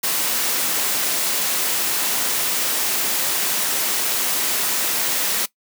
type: noise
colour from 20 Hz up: white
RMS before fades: -21 dBFS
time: 0.03-5.46 s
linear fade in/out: 10 ms
effects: noise-tail reverb RT60 0.1 s tail -19 dB re dry + high-pass 200 Hz 12 dB/octave